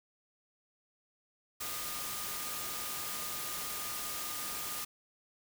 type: tone in noise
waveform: sine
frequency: 1220 Hz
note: D#6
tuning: 34 cents flat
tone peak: -47 dBFS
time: 1.6-4.85 s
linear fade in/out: 10 ms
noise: white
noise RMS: -39 dBFS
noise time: 1.6-4.85 s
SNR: -11 dB
effects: none